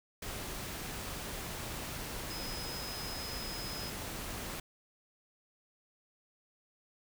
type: tone in noise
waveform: sine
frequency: 5080 Hz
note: D#8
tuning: 35 cents sharp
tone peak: -43 dBFS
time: 2.3-3.9 s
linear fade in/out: 5 ms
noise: pink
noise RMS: -41 dBFS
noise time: 0.22-4.6 s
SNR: -5 dB
effects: none